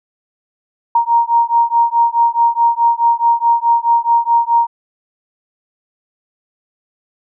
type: beating tone pair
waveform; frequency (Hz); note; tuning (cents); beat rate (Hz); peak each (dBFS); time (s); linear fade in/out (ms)
sine; 932.3 / 937; A#5 / A#5; 0 / +9; 4.7; -13; 0.95-4.67; 5
effects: none